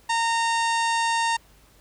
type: harmonic tone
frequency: 920 Hz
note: A#5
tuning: 23 cents flat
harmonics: 1 / 2 / 3 / 4 / 5 / 6 / 7 / 8 / 9 / 10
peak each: -22 / -28 / -32 / -34 / -36 / -38 / -39 / -40 / -41 / -42 dBFS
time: 0.09-1.37 s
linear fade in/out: 10 ms
effects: added 50 Hz sine -57 dBFS peak until 1.8 s + pink hiss -57 dBFS RMS until 1.8 s